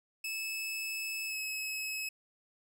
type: tone with pitch glide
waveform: sawtooth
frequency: 2607 to 2573 Hz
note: E7 to E7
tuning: -20 to -43 cents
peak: -32 dBFS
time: 0.24-2.09 s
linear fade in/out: 5 ms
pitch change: -23 cents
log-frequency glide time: 1.26-1.37 s
effects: none